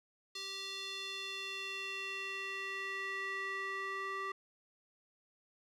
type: tone with band-pass filter sweep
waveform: square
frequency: 389.2 Hz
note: G4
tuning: 12 cents flat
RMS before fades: -41 dBFS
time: 0.35-4.32 s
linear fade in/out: 5 ms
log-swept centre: 4200 to 1500 Hz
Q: 2.8
effects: none